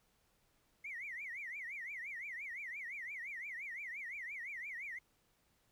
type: tone with vibrato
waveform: triangle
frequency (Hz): 2093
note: C7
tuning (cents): 0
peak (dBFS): -39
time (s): 0.84-4.99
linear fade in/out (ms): 10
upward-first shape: triangle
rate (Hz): 5.8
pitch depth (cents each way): 260
effects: tanh soft clip ceiling -40 dBFS + pink hiss -75 dBFS RMS until 5.71 s